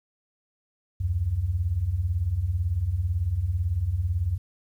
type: beating tone pair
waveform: sine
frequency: 73.1 / 91.1 Hz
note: D2 / F#2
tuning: -7 / -26 cents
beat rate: 18 Hz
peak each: -29 / -24 dBFS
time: 1-4.38 s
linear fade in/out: 10 ms
effects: 10-bit